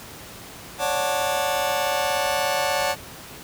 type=chord; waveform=sawtooth; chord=D major seventh; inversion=third; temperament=just; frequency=550.6 / 587.3 / 734.2 / 881 Hz; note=C#5 / D5 / F#5 / A5; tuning=-12 / 0 / -14 / +2 cents; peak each=-23 dBFS; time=0.78-2.96 s; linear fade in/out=50 ms; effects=pink hiss -40 dBFS RMS until 3.43 s + high-pass 60 Hz 12 dB/octave